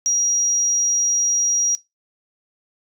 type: tone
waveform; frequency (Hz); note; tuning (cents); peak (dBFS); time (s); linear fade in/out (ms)
sine; 5730; F8; +44; -14; 0.06-1.75; 0
effects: noise-tail reverb RT60 0.2 s tail -21 dB re dry + tanh soft clip ceiling -11 dBFS